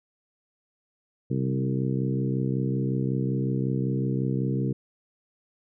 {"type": "harmonic tone with a mistuned harmonic", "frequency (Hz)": 65.41, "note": "C2", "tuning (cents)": 0, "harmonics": [2, 3, 4, 5, 6, 7], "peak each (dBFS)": [-26, -30, -32, -34, -36, -37], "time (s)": [1.3, 4.73], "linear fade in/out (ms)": 10, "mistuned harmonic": 2, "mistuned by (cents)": 22, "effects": []}